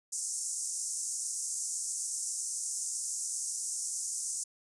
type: band-pass noise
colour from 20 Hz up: white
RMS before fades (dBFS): -36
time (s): 0.12-4.44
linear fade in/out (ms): 10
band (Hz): 5900 to 9500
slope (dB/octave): 48
effects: resampled to 24000 Hz